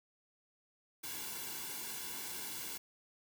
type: noise with comb filter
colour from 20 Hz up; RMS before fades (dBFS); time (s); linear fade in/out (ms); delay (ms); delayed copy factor
white; -43; 1.03-2.78; 10; 1.6; -0.7
effects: none